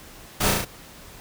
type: noise with echo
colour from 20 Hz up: pink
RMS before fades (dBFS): -22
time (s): 0.4-0.51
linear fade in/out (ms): 10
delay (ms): 35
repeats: 4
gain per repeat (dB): -2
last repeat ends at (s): 0.65
effects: pink hiss -45 dBFS RMS until 1.2 s